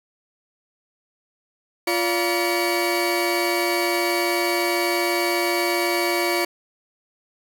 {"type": "tone cluster", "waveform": "30% pulse", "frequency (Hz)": [347.9, 577, 959, 2260], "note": ["F4", "D5", "A#5", "C#7"], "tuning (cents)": [-7, -31, 49, 33], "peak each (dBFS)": [-20, -25, -27, -23], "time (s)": [1.87, 6.45], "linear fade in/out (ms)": 5, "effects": []}